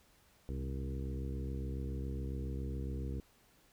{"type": "harmonic tone with a mistuned harmonic", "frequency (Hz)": 67.2, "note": "C2", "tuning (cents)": 47, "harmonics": [1, 2, 3, 4, 5, 6, 7], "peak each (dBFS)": [-38, -43, -47, -48, -50, -52, -52], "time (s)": [0.49, 3.2], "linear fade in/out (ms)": 0, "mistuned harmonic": 2, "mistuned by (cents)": -50, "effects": ["pink hiss -67 dBFS RMS until 3.72 s"]}